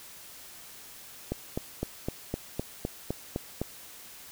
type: click train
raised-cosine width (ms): 2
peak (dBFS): -16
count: 10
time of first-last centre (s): 1.32-3.616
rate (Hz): 3.92
effects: white hiss -48 dBFS RMS until 4.31 s